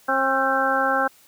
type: harmonic tone with a mistuned harmonic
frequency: 267.9 Hz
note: C4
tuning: 41 cents sharp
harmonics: 1 / 2 / 3 / 4 / 5 / 6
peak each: -30 / -25 / -24 / -28 / -24 / -24 dBFS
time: 0.08-1.08 s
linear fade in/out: 10 ms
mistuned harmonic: 6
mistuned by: -54 cents
effects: white hiss -54 dBFS RMS until 1.27 s + high-pass 60 Hz 12 dB/octave